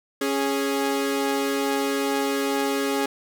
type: tone pair together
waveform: sawtooth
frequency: 276.1 / 415.3 Hz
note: C#4 / G#4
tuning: -7 / 0 cents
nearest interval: perfect fifth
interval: 707 cents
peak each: -21 dBFS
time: 0.21-3.06 s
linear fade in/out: 5 ms
effects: none